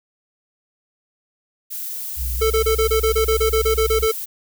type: noise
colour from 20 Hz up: violet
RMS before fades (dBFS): -29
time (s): 1.7-4.26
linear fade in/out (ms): 20
type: tone with pitch glide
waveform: sine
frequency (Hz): 61.7 to 60.99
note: B1 to B1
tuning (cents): -1 to -21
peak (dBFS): -22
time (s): 2.16-4.08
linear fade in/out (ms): 50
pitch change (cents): -20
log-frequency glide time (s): 3.28-3.96
type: tone bursts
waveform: square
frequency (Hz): 441.8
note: A4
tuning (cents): +7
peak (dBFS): -16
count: 14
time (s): 2.41-4.117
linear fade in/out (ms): 10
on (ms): 95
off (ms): 29
effects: none